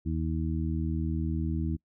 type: harmonic tone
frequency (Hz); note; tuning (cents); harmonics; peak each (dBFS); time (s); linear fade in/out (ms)
80; D#2; +49; 1 / 2 / 3 / 4; -30 / -33 / -35 / -36; 0.05-1.77; 20
effects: noise-tail reverb RT60 0.1 s tail -24 dB re dry